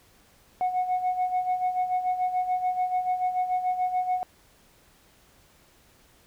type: tone with tremolo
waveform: sine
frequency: 733 Hz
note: F#5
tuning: 16 cents flat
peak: -19 dBFS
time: 0.61-4.23 s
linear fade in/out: 0 ms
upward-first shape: sine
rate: 6.9 Hz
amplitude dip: 70%
effects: tanh soft clip ceiling -20 dBFS + pink hiss -59 dBFS RMS until 6.26 s